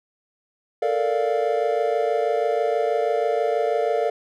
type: chord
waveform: triangle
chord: Bb major seventh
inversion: third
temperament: equal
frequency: 440 / 466.2 / 587.3 / 698.5 Hz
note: A4 / Bb4 / D5 / F5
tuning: 0 / 0 / 0 / 0 cents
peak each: -23 dBFS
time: 0.82-4.1 s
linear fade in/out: 5 ms
effects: none